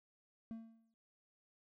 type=tone with exponential decay; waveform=triangle; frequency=225.8 Hz; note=A3; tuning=45 cents sharp; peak=-39 dBFS; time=0.51-0.94 s; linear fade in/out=0 ms; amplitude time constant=93 ms; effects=none